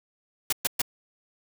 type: noise bursts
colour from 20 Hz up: white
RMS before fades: -24 dBFS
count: 3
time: 0.5-0.818 s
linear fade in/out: 5 ms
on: 26 ms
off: 120 ms
effects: none